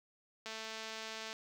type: click train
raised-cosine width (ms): 0.2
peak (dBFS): -27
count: 193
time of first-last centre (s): 0.46-1.329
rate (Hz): 221
effects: high-pass 100 Hz 12 dB/octave + 9-bit